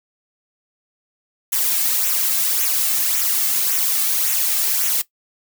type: noise with flanger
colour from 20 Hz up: blue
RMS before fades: -19 dBFS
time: 1.52-5.02 s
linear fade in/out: 10 ms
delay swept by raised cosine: 0.21 to 2.11 ms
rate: 1.8 Hz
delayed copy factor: -0.6
effects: noise-tail reverb RT60 0.1 s tail -17 dB re dry